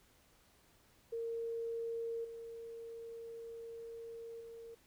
sine tone with level steps, 460.4 Hz, A#4, 22 cents flat, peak -37 / -45 / -48 dBFS, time 1.12-4.75 s, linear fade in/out 10 ms, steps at 2.24 / 4.4 s, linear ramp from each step 10 ms, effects pink hiss -68 dBFS RMS until 4.86 s

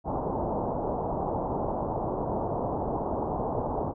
white low-pass noise, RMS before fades -30 dBFS, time 0.04-3.94 s, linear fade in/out 50 ms, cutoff 940 Hz, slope 48 dB/octave, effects none

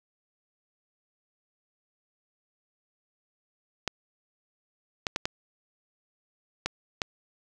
clicks, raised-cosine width 0.2 ms, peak -10 dBFS, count 6, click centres 3.877 / 5.068 / 5.161 / 5.255 / 6.66 / 7.018 s, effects none

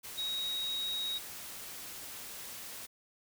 sine tone in noise, 3795 Hz, A#7, 30 cents sharp, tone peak -33 dBFS, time 0.17-1.19 s, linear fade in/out 20 ms, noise white, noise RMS -45 dBFS, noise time 0.03-2.87 s, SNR +9 dB, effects none

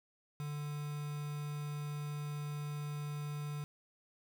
triangle tone with quantisation, 147.4 Hz, D3, 7 cents sharp, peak -36 dBFS, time 0.4-3.64 s, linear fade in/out 0 ms, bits 8, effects none

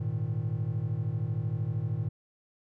triangle chord, Ab suspended second, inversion none, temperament just, 103.83 / 116.8 / 155.74 Hz, Ab2 / Bb2 / Eb3, 0 / +4 / +2 cents, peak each -31 / -29 / -32 dBFS, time 0-2.09 s, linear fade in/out 10 ms, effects tanh soft clip ceiling -18 dBFS

